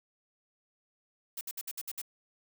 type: noise bursts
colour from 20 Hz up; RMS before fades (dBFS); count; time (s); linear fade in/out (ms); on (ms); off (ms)
blue; -38; 7; 1.37-2.017; 5; 41; 60
effects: none